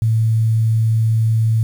sine tone, 111.8 Hz, A2, 28 cents sharp, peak -12 dBFS, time 0.02-1.63 s, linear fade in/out 0 ms, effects 7-bit

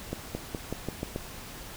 accelerating click train, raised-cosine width 2 ms, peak -18 dBFS, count 7, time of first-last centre 0.13-1.161 s, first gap 220 ms, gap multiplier 0.9, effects pink hiss -43 dBFS RMS until 1.76 s

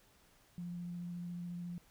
sine tone with vibrato, 174.61 Hz, F3, in tune, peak -40 dBFS, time 0.58-1.78 s, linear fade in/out 0 ms, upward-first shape sine, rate 14 Hz, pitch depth 12 cents each way, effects pink hiss -67 dBFS RMS until 1.9 s

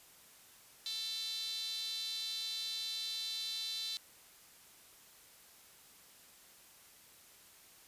sawtooth tone with high-pass filter, 445.2 Hz, A4, 20 cents sharp, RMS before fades -40 dBFS, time 0.86-3.97 s, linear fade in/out 0 ms, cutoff 3900 Hz, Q 8.8, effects white hiss -60 dBFS RMS until 7.87 s + resampled to 32000 Hz

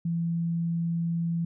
sine tone, 168.1 Hz, E3, 34 cents sharp, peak -25 dBFS, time 0.05-1.45 s, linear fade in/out 5 ms, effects none

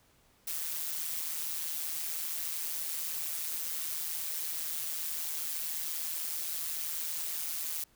blue noise with amplitude modulation, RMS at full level -33 dBFS, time 0.47-7.84 s, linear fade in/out 5 ms, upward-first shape sine, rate 159 Hz, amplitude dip 65%, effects pink hiss -66 dBFS RMS until 7.95 s

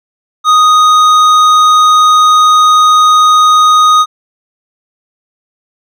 triangle tone with hard clipping, 1244.5 Hz, D#6, in tune, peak -5 dBFS, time 0.44-4.06 s, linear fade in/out 50 ms, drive 13 dB, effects none

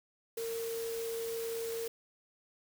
sine tone in noise, 458 Hz, A#4, 31 cents flat, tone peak -35 dBFS, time 0.37-1.88 s, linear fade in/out 5 ms, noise white, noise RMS -45 dBFS, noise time 0.37-1.88 s, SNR +7 dB, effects none

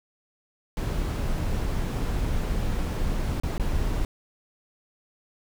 brown noise with dropouts, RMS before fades -26 dBFS, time 0.77-4.05 s, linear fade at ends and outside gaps 1 ms, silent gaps 3.4-3.434 / 3.58-3.597 s, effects none

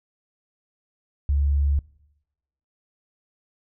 sine tone, 71 Hz, C#2, 42 cents sharp, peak -18 dBFS, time 1.29-1.79 s, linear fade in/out 0 ms, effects noise-tail reverb RT60 0.9 s tail -22 dB re dry

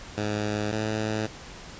10% pulse tone pair in turn, 105.2 / 108.47 Hz, G#2 / A2, +23 / -24 cents, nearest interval minor second, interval 53 cents, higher second, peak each -18 dBFS, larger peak neither, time 0.17-0.72 / 0.72-1.27 s, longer neither, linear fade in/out 10 ms, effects pink hiss -43 dBFS RMS until 1.79 s + resampled to 16000 Hz

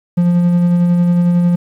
triangle tone with tremolo, 174.8 Hz, F3, 2 cents sharp, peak -6 dBFS, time 0.17-1.56 s, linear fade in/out 10 ms, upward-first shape sine, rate 11 Hz, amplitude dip 25%, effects 8-bit

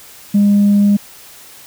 sine tone, 203.4 Hz, G#3, 36 cents flat, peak -6 dBFS, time 0.34-0.97 s, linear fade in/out 10 ms, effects tanh soft clip ceiling -5 dBFS + white hiss -39 dBFS RMS until 1.66 s

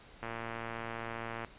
click train, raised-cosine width 0.5 ms, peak -24 dBFS, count 141, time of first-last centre 0.23-1.447 s, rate 115 Hz, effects pink hiss -56 dBFS RMS until 1.58 s + resampled to 8000 Hz

